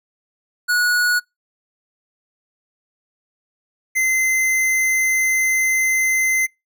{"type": "tone pair in turn", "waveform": "square", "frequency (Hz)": [1460, 2065], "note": ["F#6", "C7"], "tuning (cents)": [-24, -23], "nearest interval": "tritone", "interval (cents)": 601, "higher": "second", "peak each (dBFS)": -16, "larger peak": "neither", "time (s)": [[0.68, 1.2], [3.95, 6.47]], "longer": "second", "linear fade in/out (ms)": 20, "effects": ["noise-tail reverb RT60 0.2 s tail -25 dB re dry"]}